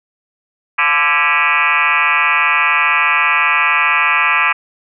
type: tone with frequency modulation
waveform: sine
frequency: 1797 Hz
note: A6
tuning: 36 cents sharp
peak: -10 dBFS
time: 0.78-4.53 s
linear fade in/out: 10 ms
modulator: 155 Hz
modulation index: 5.3
effects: none